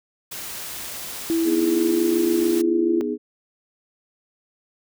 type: noise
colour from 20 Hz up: white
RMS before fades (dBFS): -33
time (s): 0.31-2.62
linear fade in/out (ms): 10
type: tone with pitch glide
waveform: sine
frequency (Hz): 330 to 338.1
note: E4 to E4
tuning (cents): +2 to +44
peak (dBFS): -18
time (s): 1.3-3.01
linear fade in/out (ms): 0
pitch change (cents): +42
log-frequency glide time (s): 1.53-2.04
type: chord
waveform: sine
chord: G# minor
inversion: first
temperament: equal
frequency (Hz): 246.9 / 311.1 / 415.3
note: B3 / D#4 / G#4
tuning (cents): 0 / 0 / 0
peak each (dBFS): -27 / -27 / -26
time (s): 1.44-3.18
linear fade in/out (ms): 50
effects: none